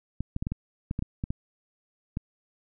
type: clicks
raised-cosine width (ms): 5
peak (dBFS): -17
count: 11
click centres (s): 0.206 / 0.364 / 0.425 / 0.469 / 0.52 / 0.911 / 0.991 / 1.024 / 1.239 / 1.305 / 2.171
effects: none